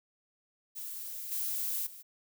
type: noise with level steps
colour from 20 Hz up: violet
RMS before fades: -41 / -34 / -49 dBFS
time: 0.75-2.03 s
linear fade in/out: 20 ms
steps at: 1.31 / 1.86 s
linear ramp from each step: 10 ms
effects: none